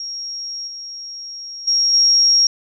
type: tone with level steps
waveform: sine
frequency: 5588 Hz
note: F8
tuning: in tune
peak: -25 / -29 / -13 / -10 dBFS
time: 0-2.47 s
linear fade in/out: 2 ms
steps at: 0.67 / 1.67 / 1.93 s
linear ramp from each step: 10 ms
effects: none